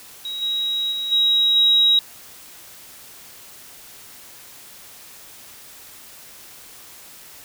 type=tone with level steps; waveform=sine; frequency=3825 Hz; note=A#7; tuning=44 cents sharp; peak=-26 / -20 / -23 / -14 / -12 dBFS; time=0.25-1.99 s; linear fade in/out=2 ms; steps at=0.41 / 0.91 / 1.11 / 1.55 s; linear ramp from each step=20 ms; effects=white hiss -43 dBFS RMS until 7.44 s